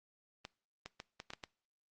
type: clicks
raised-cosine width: 0.2 ms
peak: -26 dBFS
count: 7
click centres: 0.451 / 0.86 / 1.001 / 1.201 / 1.304 / 1.335 / 1.438 s
effects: noise-tail reverb RT60 0.4 s tail -22 dB re dry + Opus 32 kbps